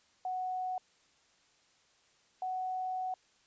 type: tone pair in turn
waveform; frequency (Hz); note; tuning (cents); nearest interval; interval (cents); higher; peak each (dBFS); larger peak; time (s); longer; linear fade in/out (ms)
sine; 740 / 743.7; F#5 / F#5; 0 / +9; unison; 9; second; -33 / -33; neither; 0.25-0.78 / 2.42-3.14; second; 2
effects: white hiss -68 dBFS RMS until 3.46 s + resampled to 16000 Hz

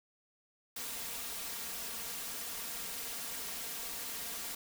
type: noise with comb filter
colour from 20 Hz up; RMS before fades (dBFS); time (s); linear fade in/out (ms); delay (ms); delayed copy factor
white; -41; 0.76-4.55; 5; 4.3; +0.6
effects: none

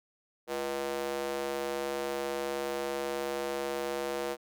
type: tone with high-pass filter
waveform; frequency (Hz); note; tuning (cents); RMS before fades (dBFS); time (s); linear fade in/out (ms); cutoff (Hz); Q
square; 69.3; C#2; 0; -34; 0.47-4.37; 50; 460; 2.3
effects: none

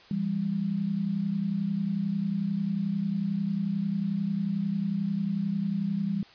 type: tone pair together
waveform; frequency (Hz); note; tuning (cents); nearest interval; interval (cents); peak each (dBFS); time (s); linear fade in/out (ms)
sine; 168.82 / 200; E3 / G3; +42 / +35; minor third; 293; -31 / -27; 0.11-6.23; 2
effects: white hiss -53 dBFS RMS until 6.34 s + resampled to 11025 Hz

